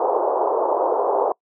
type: band-pass noise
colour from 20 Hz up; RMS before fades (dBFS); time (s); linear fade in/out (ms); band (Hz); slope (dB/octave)
pink; -20; 0-1.32; 2; 390 to 1000; 48
effects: noise-tail reverb RT60 0.1 s tail -25 dB re dry